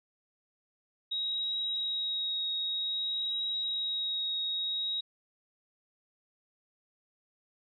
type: tone with vibrato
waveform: sine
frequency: 3800 Hz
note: A#7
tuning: 33 cents sharp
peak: -30 dBFS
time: 1.11-5.01 s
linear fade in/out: 10 ms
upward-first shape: triangle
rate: 0.53 Hz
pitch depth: 15 cents each way
effects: none